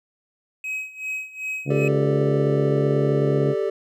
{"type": "tone with tremolo", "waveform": "triangle", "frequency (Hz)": 2542, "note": "D#7", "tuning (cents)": 36, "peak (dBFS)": -23, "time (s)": [0.64, 1.88], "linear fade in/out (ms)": 2, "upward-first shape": "sine", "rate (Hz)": 2.6, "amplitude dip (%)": 85}
{"type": "harmonic tone", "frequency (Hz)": 70.7, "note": "C#2", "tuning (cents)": 35, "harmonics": [2, 3, 4, 5, 6, 7, 8, 9, 10], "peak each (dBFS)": [-21, -30, -27, -32, -34, -34, -42, -42, -44], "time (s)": [1.65, 3.55], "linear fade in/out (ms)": 50}
{"type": "chord", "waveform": "triangle", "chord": "G suspended second", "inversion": "none", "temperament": "equal", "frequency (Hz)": [392, 440, 587.3], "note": ["G4", "A4", "D5"], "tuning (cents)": [0, 0, 0], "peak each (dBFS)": [-22, -23, -26], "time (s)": [1.7, 3.7], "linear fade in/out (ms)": 5}
{"effects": []}